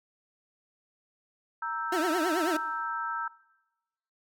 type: chord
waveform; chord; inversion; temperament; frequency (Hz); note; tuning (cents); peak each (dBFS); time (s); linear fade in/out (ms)
sine; E diminished; second; equal; 932.3 / 1318.5 / 1568; Bb5 / E6 / G6; 0 / 0 / 0; -35 / -33 / -37; 1.62-3.28; 5
type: tone with vibrato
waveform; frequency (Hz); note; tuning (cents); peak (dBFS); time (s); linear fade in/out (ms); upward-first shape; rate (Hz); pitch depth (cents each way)
30% pulse; 337.3; E4; +40; -24; 1.92-2.57; 5; triangle; 9.2; 220
effects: noise-tail reverb RT60 1.0 s tail -21 dB re dry